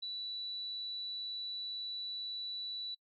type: tone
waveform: sine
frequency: 3951 Hz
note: B7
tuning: in tune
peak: -38 dBFS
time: 0.02-2.95 s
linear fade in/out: 10 ms
effects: noise-tail reverb RT60 0.1 s tail -26 dB re dry